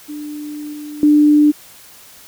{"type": "tone with level steps", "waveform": "sine", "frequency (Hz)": 297.5, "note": "D4", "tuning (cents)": 22, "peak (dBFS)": [-25, -27, -7], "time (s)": [0.08, 1.52], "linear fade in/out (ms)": 20, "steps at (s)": [0.73, 1.03], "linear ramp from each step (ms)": 2, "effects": ["white hiss -42 dBFS RMS until 2.27 s"]}